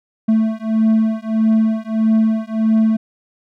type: beating tone pair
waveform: triangle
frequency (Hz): 220 / 221.6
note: A3 / A3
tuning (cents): 0 / +13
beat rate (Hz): 1.6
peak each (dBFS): -14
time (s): 0.28-2.97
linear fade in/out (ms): 10
effects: none